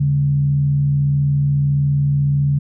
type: tone with frequency modulation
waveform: sine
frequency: 142.1 Hz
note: C#3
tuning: 43 cents sharp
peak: -13 dBFS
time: 0-2.59 s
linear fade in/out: 10 ms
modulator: 61.6 Hz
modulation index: 0.27
effects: none